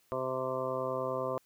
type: harmonic tone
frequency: 130 Hz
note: C3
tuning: 11 cents flat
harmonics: 1 / 2 / 3 / 4 / 5 / 7 / 8 / 9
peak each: -44 / -44 / -39 / -35 / -38 / -46 / -39 / -42 dBFS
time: 0.12-1.38 s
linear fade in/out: 0 ms
effects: white hiss -69 dBFS RMS until 1.45 s